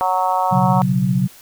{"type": "harmonic tone", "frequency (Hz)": 185, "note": "F#3", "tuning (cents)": 0, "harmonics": [3, 4, 5, 6, 7], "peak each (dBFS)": [-26, -19, -19, -23, -28], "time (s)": [0.01, 0.82], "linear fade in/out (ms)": 0}
{"type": "chord", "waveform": "sine", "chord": "B suspended second", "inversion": "none", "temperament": "equal", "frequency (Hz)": [123.47, 138.59, 185], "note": ["B2", "C#3", "F#3"], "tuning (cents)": [0, 0, 0], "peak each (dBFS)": [-21, -19, -17], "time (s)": [0.51, 1.28], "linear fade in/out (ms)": 20}
{"effects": ["white hiss -44 dBFS RMS until 1.41 s"]}